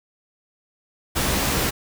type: noise with comb filter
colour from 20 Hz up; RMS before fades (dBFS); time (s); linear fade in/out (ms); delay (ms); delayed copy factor
pink; -22; 1.15-1.71; 20; 15; +0.65
effects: none